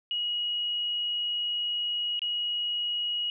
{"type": "tone with dropouts", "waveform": "sine", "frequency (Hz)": 2900, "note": "F#7", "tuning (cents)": -35, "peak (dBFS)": -27, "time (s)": [0.11, 3.3], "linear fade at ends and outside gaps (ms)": 1, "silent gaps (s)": [2.193, 2.218], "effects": []}